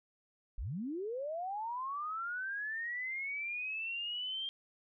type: linear sweep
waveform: sine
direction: up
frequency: 32.7 to 3197 Hz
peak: -36 dBFS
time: 0.58-4.49 s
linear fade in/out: 0 ms
effects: none